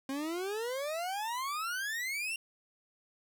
40% pulse exponential sweep, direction up, 264.2 to 2794 Hz, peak -33 dBFS, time 0.09-2.36 s, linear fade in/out 2 ms, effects 11-bit

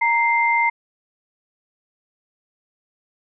sine tone pair together, 932.3 / 2093 Hz, A#5 / C7, 0 / 0 cents, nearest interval octave + major second, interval 1400 cents, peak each -18 dBFS, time 0.01-0.7 s, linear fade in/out 10 ms, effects none

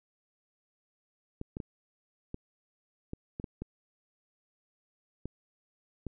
clicks, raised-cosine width 3 ms, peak -24 dBFS, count 10, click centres 1.414 / 1.569 / 1.602 / 2.344 / 3.134 / 3.399 / 3.442 / 3.62 / 5.256 / 6.067 s, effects none

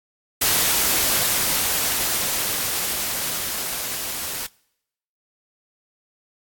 white noise with level ramp, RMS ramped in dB -18 to -29 dBFS, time 0.41-4.47 s, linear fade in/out 10 ms, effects noise-tail reverb RT60 0.8 s tail -25 dB re dry + AAC 64 kbps

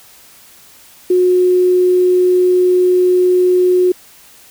sine tone with quantisation, 363.3 Hz, F#4, 32 cents flat, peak -8 dBFS, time 1.1-3.92 s, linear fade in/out 5 ms, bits 6, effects white hiss -43 dBFS RMS until 4.5 s

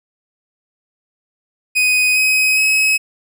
40% pulse tone with pitch steps, 2500 / 2529 / 2558 Hz, D#7 / D#7 / D#7, +8 / +28 / +47 cents, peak -11 dBFS, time 1.75-2.98 s, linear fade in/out 20 ms, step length 410 ms, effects none

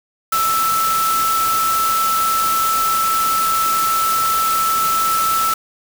sine tone in noise, 1318.5 Hz, E6, in tune, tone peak -15 dBFS, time 0.32-5.54 s, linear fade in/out 5 ms, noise white, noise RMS -23 dBFS, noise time 0.32-5.54 s, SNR +5 dB, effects none

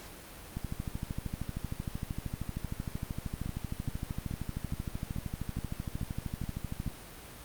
two click trains, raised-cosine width 5 ms, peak -22 / -23 dBFS, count 83 / 9, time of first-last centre 0.57-6.878 / 3.46-6.864 s, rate 13 / 2.35 Hz, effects pink hiss -48 dBFS RMS until 7.44 s + Opus 48 kbps

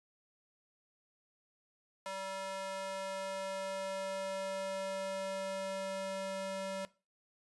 square tone with high-pass filter sweep, 192.7 Hz, G3, 29 cents flat, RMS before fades -39 dBFS, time 2.06-6.85 s, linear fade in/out 0 ms, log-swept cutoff 740 to 430 Hz, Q 2.2, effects noise-tail reverb RT60 0.3 s tail -18 dB re dry + resampled to 24000 Hz

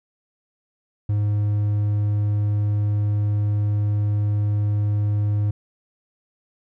triangle tone, 103.83 Hz, G#2, in tune, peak -16 dBFS, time 1.09-5.51 s, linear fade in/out 5 ms, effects none

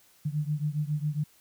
sine beating tone pair, 147.3 / 154.6 Hz, D3 / D#3, +6 / -11 cents, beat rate 7.3 Hz, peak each -29 / -31 dBFS, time 0.25-1.24 s, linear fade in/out 10 ms, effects white hiss -61 dBFS RMS until 1.4 s

